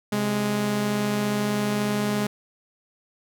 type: tone pair together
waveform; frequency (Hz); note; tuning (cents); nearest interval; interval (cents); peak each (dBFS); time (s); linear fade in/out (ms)
sawtooth; 131.1 / 207.7; C3 / G#3; +4 / 0; minor sixth; 796; -27 / -19; 0.12-2.27; 5
effects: none